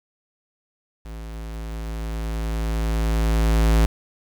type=tone with level ramp; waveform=square; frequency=55 Hz; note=A1; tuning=in tune; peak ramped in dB=-34 to -14 dBFS; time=1.05-3.86 s; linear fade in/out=5 ms; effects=9-bit